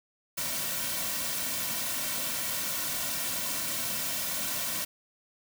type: noise with comb filter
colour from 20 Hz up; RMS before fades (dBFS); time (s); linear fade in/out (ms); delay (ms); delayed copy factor
white; -32; 0.37-4.85; 10; 2.4; -0.65
effects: none